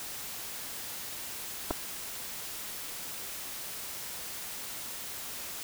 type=clicks; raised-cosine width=1 ms; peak=-18 / -15 dBFS; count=2; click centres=1.707 / 1.71 s; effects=white hiss -40 dBFS RMS until 5.63 s